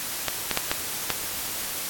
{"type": "clicks", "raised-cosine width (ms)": 0.2, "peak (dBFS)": -5, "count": 5, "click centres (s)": [0.283, 0.513, 0.574, 0.715, 1.103], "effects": ["white hiss -31 dBFS RMS until 1.89 s", "AAC 64 kbps"]}